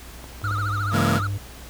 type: clicks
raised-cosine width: 1 ms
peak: -26 dBFS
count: 4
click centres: 0.242 / 0.417 / 0.511 / 0.584 s
type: tone with pitch glide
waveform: triangle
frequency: 101.8 to 99.76 Hz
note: G#2 to G2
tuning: -34 to +31 cents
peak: -22 dBFS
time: 0.43-1.38 s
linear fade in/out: 10 ms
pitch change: -35 cents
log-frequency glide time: 0.64-1.08 s
type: tone with vibrato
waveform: triangle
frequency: 1325 Hz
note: E6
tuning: 9 cents sharp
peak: -24 dBFS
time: 0.44-1.27 s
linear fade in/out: 2 ms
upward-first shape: triangle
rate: 14 Hz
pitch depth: 190 cents each way
type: chord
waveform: sawtooth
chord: A# half-diminished seventh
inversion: first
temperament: just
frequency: 139.85 / 167.82 / 209.8 / 233.1 Hz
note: C#3 / E3 / G#3 / A#3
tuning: +16 / +31 / +18 / 0 cents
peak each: -21 dBFS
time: 0.91-1.21 s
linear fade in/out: 50 ms
effects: added 60 Hz sine -41 dBFS peak until 1.69 s + pink hiss -43 dBFS RMS until 1.69 s